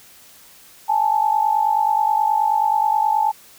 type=tone pair together; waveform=sine; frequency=830.6 / 880 Hz; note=G#5 / A5; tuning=0 / 0 cents; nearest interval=minor second; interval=100 cents; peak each=-19 / -17 dBFS; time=0.88-3.32 s; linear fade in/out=20 ms; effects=white hiss -47 dBFS RMS until 3.58 s